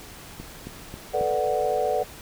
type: click train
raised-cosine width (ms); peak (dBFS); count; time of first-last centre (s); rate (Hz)
3; -23; 4; 0.4-1.211; 3.7
type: chord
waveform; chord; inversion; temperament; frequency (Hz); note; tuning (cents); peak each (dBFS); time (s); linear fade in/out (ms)
sine; B minor seventh; third; equal; 440 / 493.9 / 587.3 / 740; A4 / B4 / D5 / F#5; 0 / 0 / 0 / 0; -28 / -27 / -27 / -26; 1.13-2.04; 20
effects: pink hiss -43 dBFS RMS until 2.21 s